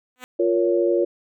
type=tone with exponential growth; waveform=5% pulse; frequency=251.9 Hz; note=B3; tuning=34 cents sharp; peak=-20 dBFS; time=0.16-0.24 s; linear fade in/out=0 ms; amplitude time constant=16 ms
type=chord; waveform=sine; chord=Bb minor; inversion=second; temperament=just; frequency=349.6 / 466.2 / 559.4 Hz; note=F4 / Bb4 / Db5; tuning=+2 / 0 / +16 cents; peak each=-19 / -23 / -22 dBFS; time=0.39-1.05 s; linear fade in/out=10 ms
effects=none